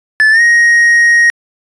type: tone with pitch glide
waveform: triangle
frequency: 1741 to 1876.8 Hz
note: A6 to A#6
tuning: -19 to +11 cents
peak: -3 dBFS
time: 0.2-1.3 s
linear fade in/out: 0 ms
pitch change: +130 cents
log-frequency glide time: 0.31-0.41 s
effects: resampled to 22050 Hz